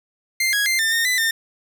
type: tone with pitch steps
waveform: sawtooth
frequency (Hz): 2098 / 1658 / 2089 / 1799 / 1835 / 2001 / 1811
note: C7 / G#6 / C7 / A6 / A#6 / B6 / A6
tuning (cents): +4 / -3 / -3 / +38 / -28 / +22 / +49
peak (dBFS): -14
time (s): 0.4-1.31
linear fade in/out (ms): 5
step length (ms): 130
effects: none